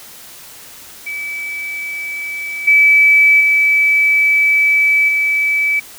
sine tone with level steps, 2300 Hz, D7, 37 cents flat, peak -21 / -6 / -9 / -12 dBFS, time 1.06-5.8 s, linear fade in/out 10 ms, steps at 2.67 / 3.4 / 5.08 s, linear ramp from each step 10 ms, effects white hiss -37 dBFS RMS until 5.98 s

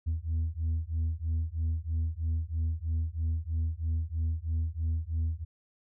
sine beating tone pair, 79.4 / 82.5 Hz, D#2 / E2, +36 / +2 cents, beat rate 3.1 Hz, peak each -29 dBFS, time 0.06-5.45 s, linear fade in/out 20 ms, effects tanh soft clip ceiling -25 dBFS

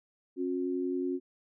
sine tone pair together, 271 / 361.8 Hz, C#4 / F#4, -39 / -39 cents, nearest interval perfect fourth, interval 500 cents, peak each -32 / -32 dBFS, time 0.36-1.2 s, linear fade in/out 50 ms, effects none

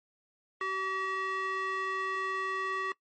square tone with band-pass filter, 381.8 Hz, G4, 46 cents flat, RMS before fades -33 dBFS, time 0.61-2.92 s, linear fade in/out 2 ms, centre 1500 Hz, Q 4.5, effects noise-tail reverb RT60 0.1 s tail -23 dB re dry + MP3 32 kbps

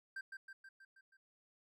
triangle tone with echo, 1572 Hz, G6, 4 cents sharp, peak -40 dBFS, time 0.16-0.21 s, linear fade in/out 5 ms, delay 160 ms, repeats 6, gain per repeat -4 dB, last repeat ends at 1.17 s, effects none

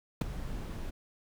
brown noise with ADSR envelope, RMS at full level -23 dBFS, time 0.21-0.91 s, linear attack 5 ms, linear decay 11 ms, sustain -15 dB, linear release 16 ms, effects none

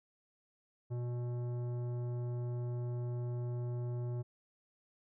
sine tone with tanh clipping, 121.5 Hz, B2, 28 cents flat, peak -37 dBFS, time 0.9-4.23 s, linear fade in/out 20 ms, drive 13 dB, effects none

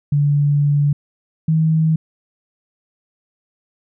sine tone pair in turn, 144.7 / 159.16 Hz, D3 / D#3, -25 / +40 cents, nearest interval major second, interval 165 cents, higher second, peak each -12 dBFS, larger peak neither, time 0.12-0.93 / 1.48-1.96 s, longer first, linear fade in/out 5 ms, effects none

